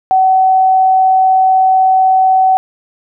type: tone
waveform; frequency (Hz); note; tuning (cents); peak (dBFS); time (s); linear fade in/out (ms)
sine; 756; F#5; +37; -6; 0.11-2.57; 0
effects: none